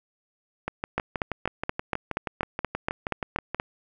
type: two click trains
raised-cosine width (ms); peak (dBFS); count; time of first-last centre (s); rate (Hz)
0.5; -10 / -13; 12 / 19; 0.98-3.599 / 0.68-3.546; 4.2 / 6.28
effects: none

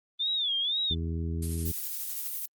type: tone with vibrato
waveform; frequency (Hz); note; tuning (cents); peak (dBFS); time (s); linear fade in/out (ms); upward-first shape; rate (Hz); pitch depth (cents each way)
sine; 3506; A7; -7; -26; 0.19-0.95; 20; sine; 2; 160
type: harmonic tone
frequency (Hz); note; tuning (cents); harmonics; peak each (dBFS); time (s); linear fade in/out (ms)
82.41; E2; 0; 1 / 2 / 3 / 4 / 5; -30 / -36 / -40 / -42 / -44; 0.9-1.72; 10
type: noise with tremolo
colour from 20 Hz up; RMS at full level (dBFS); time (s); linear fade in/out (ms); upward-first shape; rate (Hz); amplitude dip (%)
violet; -33; 1.42-2.46; 5; sine; 12; 30
effects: Opus 32 kbps

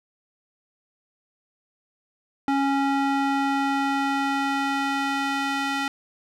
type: tone with band-pass filter sweep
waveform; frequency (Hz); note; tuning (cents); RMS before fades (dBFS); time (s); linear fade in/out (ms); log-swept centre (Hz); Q
square; 276; C#4; -7; -24; 2.48-5.88; 2; 780 to 2000; 0.74
effects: none

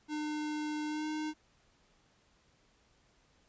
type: tone with pitch glide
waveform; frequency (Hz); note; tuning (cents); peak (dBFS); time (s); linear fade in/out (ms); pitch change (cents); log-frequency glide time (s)
square; 302.4 to 307.5; D#4 to D#4; -49 to -20; -35; 0.08-1.34; 50; +29; 0.87-1.06
effects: pink hiss -69 dBFS RMS until 3.48 s + resampled to 16000 Hz

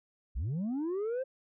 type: linear sweep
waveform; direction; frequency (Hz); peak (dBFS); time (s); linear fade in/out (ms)
sine; up; 46.56 to 537; -28; 0.35-1.24; 20
effects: tanh soft clip ceiling -30 dBFS

